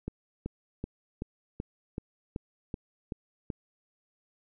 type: click train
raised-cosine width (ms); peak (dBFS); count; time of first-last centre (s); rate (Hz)
3; -21; 10; 0.08-3.502; 2.63
effects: none